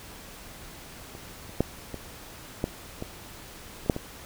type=clicks; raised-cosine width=2 ms; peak=-28 / -30 / -8 / -21 / -12 / -19 / -28 / -6 / -18 dBFS; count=9; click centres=1.151 / 1.494 / 1.606 / 1.943 / 2.641 / 3.024 / 3.862 / 3.898 / 3.964 s; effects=pink hiss -45 dBFS RMS until 4.25 s